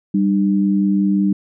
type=tone pair together; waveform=sine; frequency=196 / 301.7 Hz; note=G3 / D4; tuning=0 / +47 cents; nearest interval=perfect fifth; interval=747 cents; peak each=-14 / -19 dBFS; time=0.14-1.33 s; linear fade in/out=5 ms; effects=none

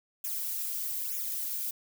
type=noise with flanger; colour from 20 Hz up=violet; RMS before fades=-34 dBFS; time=0.24-1.71 s; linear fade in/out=5 ms; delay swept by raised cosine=0.22 to 3.62 ms; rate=1.1 Hz; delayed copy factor=-0.8; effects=none

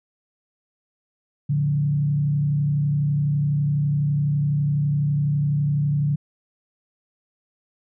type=tone with frequency modulation; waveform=sine; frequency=145.3 Hz; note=D3; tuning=18 cents flat; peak=-18 dBFS; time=1.49-6.16 s; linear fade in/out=10 ms; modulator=32 Hz; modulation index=0.49; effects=none

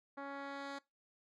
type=tone with low-pass filter sweep; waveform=10% pulse; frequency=278.6 Hz; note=C#4; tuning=9 cents sharp; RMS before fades=-45 dBFS; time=0.17-0.79 s; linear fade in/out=10 ms; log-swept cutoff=1500 to 5400 Hz; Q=0.85; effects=noise-tail reverb RT60 0.2 s tail -21 dB re dry

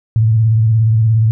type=tone with vibrato; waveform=sine; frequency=111.4 Hz; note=A2; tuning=22 cents sharp; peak=-8 dBFS; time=0.16-1.31 s; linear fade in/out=0 ms; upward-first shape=sine; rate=17 Hz; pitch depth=59 cents each way; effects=none

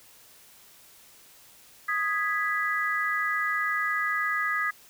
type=chord; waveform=sine; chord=G# minor; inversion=second; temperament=equal; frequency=1244.5 / 1661.2 / 1975.5 Hz; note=D#6 / G#6 / B6; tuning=0 / 0 / 0 cents; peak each=-29 dBFS; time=1.88-4.71 s; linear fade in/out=10 ms; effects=white hiss -54 dBFS RMS until 4.89 s

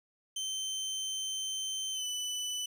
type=tone with pitch glide; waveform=25% pulse; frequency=3100 to 2991 Hz; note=G7 to F#7; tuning=-20 to +18 cents; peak=-30 dBFS; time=0.36-2.66 s; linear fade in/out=5 ms; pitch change=-62 cents; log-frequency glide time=1.92-2.06 s; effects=none

